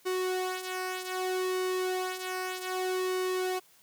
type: tone with flanger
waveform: sawtooth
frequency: 370 Hz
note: F#4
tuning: in tune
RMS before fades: -32 dBFS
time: 0.05-3.6 s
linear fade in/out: 20 ms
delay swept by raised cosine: 1.2 to 3 ms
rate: 0.64 Hz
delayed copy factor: -0.6
effects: white hiss -61 dBFS RMS until 3.82 s + high-pass 80 Hz 12 dB/octave